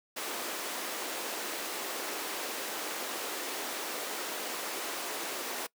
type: high-pass noise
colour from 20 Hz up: pink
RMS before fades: -37 dBFS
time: 0.16-5.67 s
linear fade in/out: 10 ms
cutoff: 310 Hz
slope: 24 dB/octave
effects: noise-tail reverb RT60 0.1 s tail -22 dB re dry